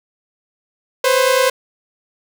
sawtooth tone pair together, 504 / 534 Hz, B4 / C5, +35 / +35 cents, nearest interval minor second, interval 100 cents, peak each -11 dBFS, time 1.04-1.5 s, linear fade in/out 5 ms, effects none

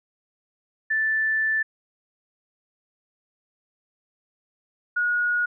sine tone pair in turn, 1760 / 1448.3 Hz, A6 / F#6, 0 / -37 cents, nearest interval minor third, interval 337 cents, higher first, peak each -20 dBFS, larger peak neither, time 0.9-1.63 / 4.96-5.46 s, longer first, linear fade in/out 10 ms, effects none

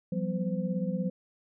sine tone cluster, 174.7 / 191.6 / 245.8 / 513 Hz, F3 / G3 / B3 / C5, +1 / -39 / -8 / -34 cents, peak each -32 / -31 / -39 / -37 dBFS, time 0.12-1.1 s, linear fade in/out 5 ms, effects none

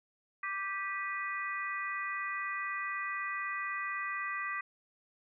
harmonic tone with a mistuned harmonic, 392 Hz, G4, in tune, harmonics 3 / 4 / 5 / 6, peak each -38 / -43 / -37 / -45 dBFS, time 0.43-4.61 s, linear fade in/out 5 ms, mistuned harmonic 6, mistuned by +89 cents, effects none

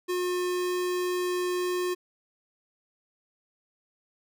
square tone, 359.9 Hz, F#4, 48 cents flat, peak -27 dBFS, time 0.08-1.95 s, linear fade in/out 20 ms, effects none

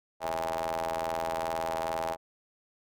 sawtooth ring-modulated tone, 82.41 Hz, E2, in tune, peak -23 dBFS, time 0.2-2.17 s, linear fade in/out 50 ms, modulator 732 Hz, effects none

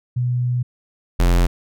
sine / square tone pair in turn, 123.47 / 43.65 Hz, B2 / F1, 0 / 0 cents, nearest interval octave + tritone, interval 1800 cents, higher first, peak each -17 / -13 dBFS, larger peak second, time 0.16-0.63 / 1.19-1.47 s, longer first, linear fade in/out 10 ms, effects none

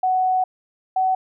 sine tone pair in turn, 744 / 752.2 Hz, F#5 / F#5, +9 / +28 cents, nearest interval unison, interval 19 cents, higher second, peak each -16 dBFS, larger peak neither, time 0.03-0.44 / 0.96-1.15 s, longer first, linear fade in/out 5 ms, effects none

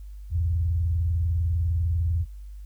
sine tone with vibrato, 82.41 Hz, E2, in tune, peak -21 dBFS, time 0.3-2.26 s, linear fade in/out 50 ms, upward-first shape square, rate 20 Hz, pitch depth 210 cents each way, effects added 50 Hz sine -37 dBFS peak until 2.65 s + white hiss -66 dBFS RMS until 2.65 s

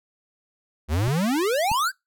square exponential sweep, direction up, 69 to 1644 Hz, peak -21 dBFS, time 0.88-1.92 s, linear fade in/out 50 ms
clicks, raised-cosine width 5 ms, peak -19 dBFS, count 2, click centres 1.079 / 1.716 s
effects noise-tail reverb RT60 0.2 s tail -26 dB re dry

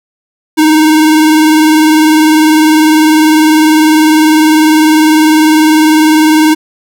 square tone with vibrato, 311.1 Hz, D#4, in tune, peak -4 dBFS, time 0.57-6.55 s, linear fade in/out 20 ms, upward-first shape triangle, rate 20 Hz, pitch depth 47 cents each way, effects none

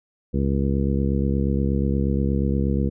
harmonic tone, 68.4 Hz, C#2, 23 cents flat, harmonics 1 / 2 / 3 / 4 / 5 / 6 / 7, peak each -23 / -25 / -24 / -30 / -31 / -34 / -32 dBFS, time 0.33-2.9 s, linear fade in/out 20 ms, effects none

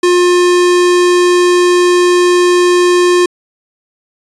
square tone, 355.6 Hz, F4, 31 cents sharp, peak -7 dBFS, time 0.03-3.26 s, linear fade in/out 5 ms, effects resampled to 22050 Hz

